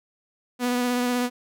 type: tone with vibrato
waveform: sawtooth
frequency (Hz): 246.1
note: B3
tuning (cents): -6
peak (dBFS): -18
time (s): 0.59-1.3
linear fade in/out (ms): 50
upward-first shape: triangle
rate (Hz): 16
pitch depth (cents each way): 21
effects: none